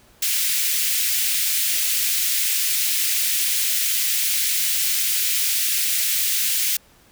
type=high-pass noise; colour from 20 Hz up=white; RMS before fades=-21 dBFS; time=0.22-6.77 s; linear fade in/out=5 ms; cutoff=2000 Hz; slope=24 dB/octave; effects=pink hiss -54 dBFS RMS until 7.11 s